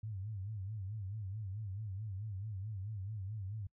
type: tone with vibrato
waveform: sine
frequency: 101.8 Hz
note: G#2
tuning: 34 cents flat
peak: -39 dBFS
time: 0.03-3.67 s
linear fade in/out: 5 ms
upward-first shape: sine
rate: 4.6 Hz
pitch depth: 150 cents each way
effects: noise-tail reverb RT60 0.1 s tail -26 dB re dry